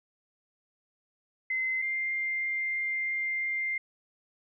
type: tone pair in turn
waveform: sine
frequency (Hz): 2058 / 2101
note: C7 / C7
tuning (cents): -29 / +7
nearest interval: unison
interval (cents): 36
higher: second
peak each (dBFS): -27 / -28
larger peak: first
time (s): 1.5-1.82 / 1.82-3.78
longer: second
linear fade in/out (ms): 5
effects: none